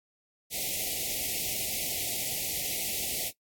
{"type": "band-stop noise", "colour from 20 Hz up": "white", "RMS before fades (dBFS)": -32, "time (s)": [0.5, 3.32], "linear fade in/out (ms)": 50, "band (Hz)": [800, 2000], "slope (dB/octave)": 96, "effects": ["noise-tail reverb RT60 0.1 s tail -18 dB re dry", "AAC 64 kbps"]}